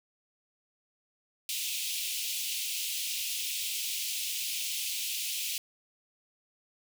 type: high-pass noise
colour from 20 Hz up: pink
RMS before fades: -34 dBFS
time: 1.49-5.58 s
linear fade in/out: 2 ms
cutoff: 2500 Hz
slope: 48 dB/octave
effects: none